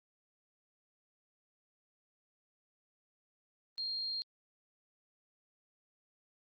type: tone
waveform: sine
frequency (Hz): 4218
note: C8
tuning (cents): +13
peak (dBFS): -35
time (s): 3.78-4.22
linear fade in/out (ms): 0
effects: Opus 32 kbps